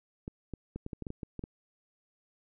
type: clicks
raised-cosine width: 3 ms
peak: -25 dBFS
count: 11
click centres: 0.279 / 0.537 / 0.76 / 0.864 / 0.932 / 1.023 / 1.068 / 1.104 / 1.232 / 1.393 / 1.439 s
effects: none